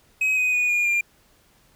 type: tone with pitch steps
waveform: triangle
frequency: 2538 / 2502 / 2466 / 2430 / 2396 Hz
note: D#7 / D#7 / D#7 / D#7 / D7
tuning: +34 / +9 / -16 / -42 / +34 cents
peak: -17 dBFS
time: 0.21-1.01 s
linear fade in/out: 5 ms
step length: 160 ms
effects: pink hiss -59 dBFS RMS until 1.75 s